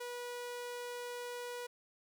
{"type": "tone", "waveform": "sawtooth", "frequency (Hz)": 486.7, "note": "B4", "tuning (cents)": -25, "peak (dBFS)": -37, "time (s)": [0, 1.67], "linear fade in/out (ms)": 10, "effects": []}